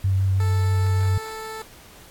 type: tone with vibrato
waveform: sine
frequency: 95.8 Hz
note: G2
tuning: 39 cents flat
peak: -17 dBFS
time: 0.04-1.18 s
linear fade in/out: 5 ms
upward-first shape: sine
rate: 6.3 Hz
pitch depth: 11 cents each way
type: tone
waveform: 15% pulse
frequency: 440 Hz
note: A4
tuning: in tune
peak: -25 dBFS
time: 0.4-1.62 s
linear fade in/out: 2 ms
effects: pink hiss -47 dBFS RMS until 2.1 s + AAC 64 kbps